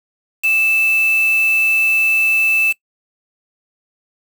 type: tone with quantisation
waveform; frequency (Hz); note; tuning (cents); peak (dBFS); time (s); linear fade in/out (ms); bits
sine; 2637; E7; 0; -12; 0.43-2.73; 20; 4
effects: noise-tail reverb RT60 0.1 s tail -22 dB re dry